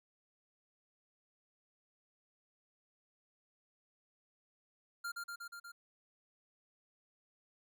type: tone with echo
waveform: square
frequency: 1396.9 Hz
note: F6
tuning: in tune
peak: -39 dBFS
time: 5.04-5.12 s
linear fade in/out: 10 ms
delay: 120 ms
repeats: 5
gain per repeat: -2 dB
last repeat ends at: 5.72 s
effects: none